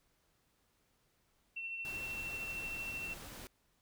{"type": "tone with tremolo", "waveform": "sine", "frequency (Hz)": 2705, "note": "E7", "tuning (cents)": 44, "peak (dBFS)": -38, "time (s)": [1.56, 3.14], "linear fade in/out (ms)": 10, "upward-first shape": "sine", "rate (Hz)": 13, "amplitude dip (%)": 30}
{"type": "noise", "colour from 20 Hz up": "pink", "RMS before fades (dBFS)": -49, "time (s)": [1.85, 3.47], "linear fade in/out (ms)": 0}
{"effects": ["pink hiss -75 dBFS RMS until 3.81 s"]}